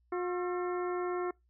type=harmonic tone with a mistuned harmonic; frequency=358.3 Hz; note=F4; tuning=44 cents sharp; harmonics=1 / 2 / 3 / 4 / 5 / 6; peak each=-32 / -41 / -41 / -43 / -49 / -52 dBFS; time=0.12-1.31 s; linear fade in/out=5 ms; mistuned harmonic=4; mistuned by=-95 cents; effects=noise-tail reverb RT60 0.2 s tail -26 dB re dry + added 60 Hz sine -67 dBFS peak until 1.49 s